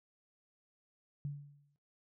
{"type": "tone with exponential decay", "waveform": "sine", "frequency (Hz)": 143.7, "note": "D3", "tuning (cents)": -37, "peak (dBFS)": -34, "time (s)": [1.25, 1.76], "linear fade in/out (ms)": 0, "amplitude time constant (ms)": 110, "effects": ["noise-tail reverb RT60 0.4 s tail -23 dB re dry"]}